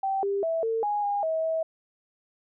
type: tone with pitch steps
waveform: sine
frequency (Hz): 776 / 398.3 / 656 / 451.2 / 828 / 813 / 642 / 646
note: G5 / G4 / E5 / A4 / G#5 / G#5 / E5 / E5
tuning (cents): -18 / +28 / -9 / +44 / -5 / -37 / -46 / -35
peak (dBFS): -24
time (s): 0.03-1.63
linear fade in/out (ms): 5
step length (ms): 200
effects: none